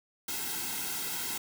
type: noise with comb filter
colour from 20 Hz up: white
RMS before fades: -35 dBFS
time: 0.28-1.38 s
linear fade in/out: 5 ms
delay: 1.7 ms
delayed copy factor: -0.95
effects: none